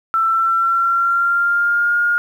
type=tone with pitch glide; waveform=sine; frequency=1334 to 1421.5 Hz; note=E6 to F6; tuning=+20 to +30 cents; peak=-13 dBFS; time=0.14-2.18 s; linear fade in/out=0 ms; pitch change=+110 cents; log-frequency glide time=0.24-1.96 s; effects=8-bit